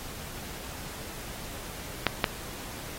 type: clicks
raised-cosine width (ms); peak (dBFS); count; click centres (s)
0.3; -4; 2; 2.067 / 2.242
effects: pink hiss -41 dBFS RMS until 2.98 s + AAC 48 kbps